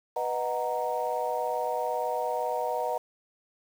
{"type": "chord", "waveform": "sine", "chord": "B major seventh", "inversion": "none", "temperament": "equal", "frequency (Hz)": [493.9, 622.3, 740, 932.3], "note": ["B4", "D#5", "F#5", "A#5"], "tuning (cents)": [0, 0, 0, 0], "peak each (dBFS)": -32, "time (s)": [0.16, 2.98], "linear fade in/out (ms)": 5, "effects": ["tanh soft clip ceiling -17 dBFS", "8-bit"]}